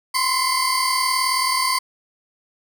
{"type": "tone cluster", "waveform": "30% pulse", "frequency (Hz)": [1019, 1058, 4601], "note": ["C6", "C6", "D8"], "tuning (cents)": [-46, 19, -36], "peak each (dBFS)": -20, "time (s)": [0.14, 1.79], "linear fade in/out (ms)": 10, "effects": []}